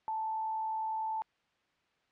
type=tone with frequency modulation; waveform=sine; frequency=880 Hz; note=A5; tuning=in tune; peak=-32 dBFS; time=0.08-1.22 s; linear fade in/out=0 ms; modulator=50.8 Hz; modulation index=0.23; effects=white hiss -73 dBFS RMS until 2.11 s + low-pass 3000 Hz 12 dB/octave